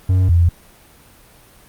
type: tone pair in turn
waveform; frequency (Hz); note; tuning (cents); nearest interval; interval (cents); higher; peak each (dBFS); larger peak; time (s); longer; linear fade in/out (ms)
triangle / sine; 92.8 / 85.46; F#2 / F2; +6 / -37; minor second; 143; first; -9; neither; 0.09-0.29 / 0.29-0.49; neither; 5
effects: pink hiss -47 dBFS RMS until 1.68 s + Opus 32 kbps